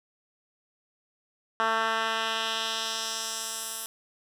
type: tone with band-pass filter sweep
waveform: 10% pulse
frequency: 223.7 Hz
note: A3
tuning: 29 cents sharp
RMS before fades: -30 dBFS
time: 1.6-3.86 s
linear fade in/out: 0 ms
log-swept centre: 1400 to 11000 Hz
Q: 1.3
effects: none